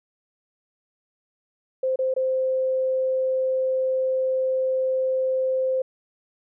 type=tone with dropouts; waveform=sine; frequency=521 Hz; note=C5; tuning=7 cents flat; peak=-20 dBFS; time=1.83-5.82 s; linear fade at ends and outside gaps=5 ms; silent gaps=1.959-1.989 / 2.14-2.163 s; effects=none